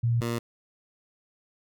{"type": "tone pair in turn", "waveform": ["sine", "15% pulse"], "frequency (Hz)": [117.5, 117.5], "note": ["A#2", "A#2"], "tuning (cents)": [14, 14], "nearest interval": "unison", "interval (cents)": 0, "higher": "neither", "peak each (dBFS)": -21, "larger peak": "neither", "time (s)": [[0.03, 0.21], [0.21, 0.39]], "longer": "neither", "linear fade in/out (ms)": 10, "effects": []}